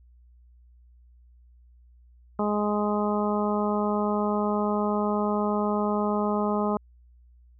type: harmonic tone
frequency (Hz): 208.3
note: G#3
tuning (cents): +5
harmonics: 1 / 2 / 3 / 4 / 5 / 6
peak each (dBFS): -26 / -29 / -31 / -32 / -33 / -34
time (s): 2.39-6.77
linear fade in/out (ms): 2
effects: added 60 Hz sine -52 dBFS peak until 7.59 s